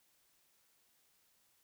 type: silence
effects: white hiss -73 dBFS RMS until 1.63 s